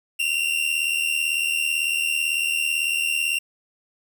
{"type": "tone pair together", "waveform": "45% pulse", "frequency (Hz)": [2716, 2794], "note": ["F7", "F7"], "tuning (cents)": [-49, 0], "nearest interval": "unison", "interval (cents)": 49, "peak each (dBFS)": [-24, -24], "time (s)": [0.19, 3.39], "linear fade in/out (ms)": 10, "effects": []}